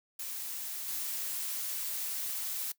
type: noise with level steps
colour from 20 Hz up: blue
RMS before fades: -39 / -36 dBFS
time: 0.19-2.72 s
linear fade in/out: 5 ms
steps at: 0.88 s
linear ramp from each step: 2 ms
effects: noise-tail reverb RT60 0.1 s tail -19 dB re dry